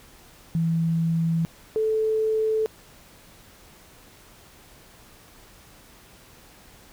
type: tone pair in turn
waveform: sine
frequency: 164.81 / 437.5 Hz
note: E3 / A4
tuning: 0 / -10 cents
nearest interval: octave + perfect fourth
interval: 1690 cents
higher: second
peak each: -20 dBFS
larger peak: neither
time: 0.55-1.45 / 1.76-2.66 s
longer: neither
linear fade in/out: 0 ms
effects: pink hiss -51 dBFS RMS until 6.92 s